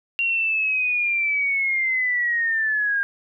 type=linear sweep; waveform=sine; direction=down; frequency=2764 to 1606 Hz; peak=-19 dBFS; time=0.19-3.03 s; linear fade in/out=0 ms; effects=none